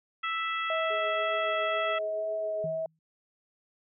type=harmonic tone; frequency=659.3 Hz; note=E5; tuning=in tune; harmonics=2 / 3 / 4 / 5; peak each=-31 / -35 / -37 / -39 dBFS; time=0.23-1.99 s; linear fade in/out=10 ms
type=tone with vibrato; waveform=sine; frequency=641 Hz; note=E5; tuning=49 cents flat; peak=-29 dBFS; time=0.7-2.86 s; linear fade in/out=2 ms; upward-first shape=sine; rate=2 Hz; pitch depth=12 cents each way
type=tone with tremolo; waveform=sine; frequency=420.2 Hz; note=G#4; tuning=20 cents sharp; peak=-37 dBFS; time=0.9-2.66 s; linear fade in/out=5 ms; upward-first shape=triangle; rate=7.2 Hz; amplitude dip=65%
type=tone with exponential decay; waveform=sine; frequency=160 Hz; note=D#3; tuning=49 cents sharp; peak=-34 dBFS; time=2.64-2.99 s; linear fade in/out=2 ms; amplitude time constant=75 ms
effects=none